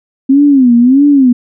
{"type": "tone with vibrato", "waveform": "sine", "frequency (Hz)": 261.6, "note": "C4", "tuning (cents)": 0, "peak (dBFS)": -3, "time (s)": [0.29, 1.33], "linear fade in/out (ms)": 10, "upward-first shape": "sine", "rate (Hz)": 1.6, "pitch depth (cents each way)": 180, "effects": []}